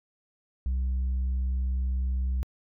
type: tone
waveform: sine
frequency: 64 Hz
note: C2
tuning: 38 cents flat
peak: -22 dBFS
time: 0.66-2.43 s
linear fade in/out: 0 ms
effects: tanh soft clip ceiling -24 dBFS